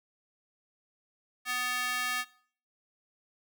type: tone with high-pass filter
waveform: square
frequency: 249 Hz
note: B3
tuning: 14 cents sharp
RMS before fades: -32 dBFS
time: 1.45-2.25 s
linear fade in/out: 50 ms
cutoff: 1600 Hz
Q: 1.6
effects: noise-tail reverb RT60 0.5 s tail -19 dB re dry